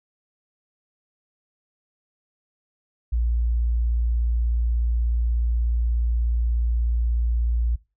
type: tone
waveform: sine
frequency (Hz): 58.3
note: A#1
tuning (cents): +1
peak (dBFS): -19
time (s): 3.12-7.76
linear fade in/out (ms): 10
effects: noise-tail reverb RT60 0.3 s tail -22 dB re dry